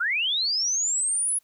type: linear sweep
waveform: sine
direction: up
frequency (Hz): 1338 to 10548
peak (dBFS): -22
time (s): 0-1.39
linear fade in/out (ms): 10
effects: white hiss -67 dBFS RMS until 1.43 s